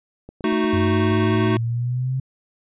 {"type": "click train", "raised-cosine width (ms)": 2, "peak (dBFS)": -24, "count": 11, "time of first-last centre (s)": [0.29, 1.468], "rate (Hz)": 8.49}
{"type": "chord", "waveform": "square", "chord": "D# diminished", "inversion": "second", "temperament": "equal", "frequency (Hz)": [220, 311.1, 370], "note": ["A3", "D#4", "F#4"], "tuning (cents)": [0, 0, 0], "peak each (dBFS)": -23, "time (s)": [0.44, 1.57], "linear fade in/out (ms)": 2}
{"type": "exponential sweep", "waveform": "sine", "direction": "up", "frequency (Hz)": [92.5, 132.8], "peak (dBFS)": -20, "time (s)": [0.73, 2.2], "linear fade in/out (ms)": 5}
{"effects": ["resampled to 8000 Hz"]}